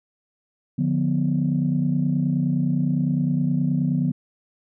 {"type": "chord", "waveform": "sine", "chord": "B diminished", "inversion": "first", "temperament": "just", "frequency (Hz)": [148.16, 177.8, 246.9], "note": ["D3", "F3", "B3"], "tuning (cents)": [16, 31, 0], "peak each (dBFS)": [-22, -23, -23], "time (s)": [0.78, 4.12], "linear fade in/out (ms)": 10, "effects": ["tanh soft clip ceiling -11 dBFS"]}